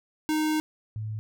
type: tone pair in turn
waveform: square / sine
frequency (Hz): 309.3 / 108.29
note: D#4 / A2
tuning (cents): -10 / -27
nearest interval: octave + tritone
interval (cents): 1817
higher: first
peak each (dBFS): -24 / -30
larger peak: first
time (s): 0.29-0.6 / 0.96-1.19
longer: first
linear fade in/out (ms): 0
effects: none